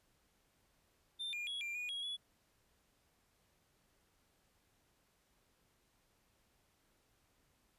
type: tone with pitch steps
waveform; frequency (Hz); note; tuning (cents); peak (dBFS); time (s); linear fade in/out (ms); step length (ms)
triangle; 3586 / 2416 / 3343 / 2378 / 2453 / 3305 / 3394; A7 / D7 / G#7 / D7 / D#7 / G#7 / G#7; +32 / +48 / +11 / +21 / -25 / -9 / +37; -38; 1.19-2.17; 20; 140
effects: pink hiss -75 dBFS RMS until 7.78 s + resampled to 32000 Hz